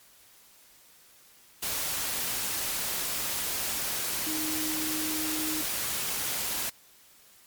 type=tone in noise; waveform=sine; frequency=311.9 Hz; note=D#4; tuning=4 cents sharp; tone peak=-33 dBFS; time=4.26-5.62 s; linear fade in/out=10 ms; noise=white; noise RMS=-31 dBFS; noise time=1.62-6.7 s; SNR=-5 dB; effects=white hiss -57 dBFS RMS until 7.46 s + MP3 96 kbps